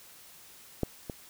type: clicks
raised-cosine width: 2 ms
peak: -14 / -22 dBFS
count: 2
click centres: 0.833 / 1.098 s
effects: white hiss -53 dBFS RMS until 1.29 s